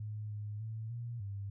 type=tone with pitch steps; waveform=sine; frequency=106.3 / 104.7 / 110.6 / 118.3 / 100 Hz; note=G#2 / G#2 / A2 / A#2 / G2; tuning=+41 / +15 / +9 / +26 / +35 cents; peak=-38 dBFS; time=0-1.5 s; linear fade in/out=5 ms; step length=300 ms; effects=none